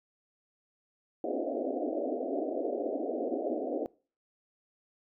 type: band-pass noise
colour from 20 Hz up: pink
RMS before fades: -33 dBFS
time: 1.24-3.86 s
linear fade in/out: 0 ms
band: 250 to 710 Hz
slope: 96 dB/octave
effects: noise-tail reverb RT60 0.4 s tail -23 dB re dry